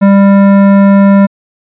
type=tone with hard clipping; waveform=sine; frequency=198.1 Hz; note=G3; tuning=18 cents sharp; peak=-4 dBFS; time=0.01-1.27 s; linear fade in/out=20 ms; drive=14 dB; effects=resampled to 8000 Hz